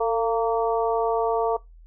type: harmonic tone with a mistuned harmonic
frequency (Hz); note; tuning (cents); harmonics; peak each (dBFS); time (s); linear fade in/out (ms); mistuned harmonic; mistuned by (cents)
229.9; A#3; -24; 2 / 3 / 4 / 5; -22 / -26 / -28 / -30; 0-1.57; 10; 2; -32
effects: noise-tail reverb RT60 0.2 s tail -21 dB re dry + added 41 Hz sine -45 dBFS peak until 1.86 s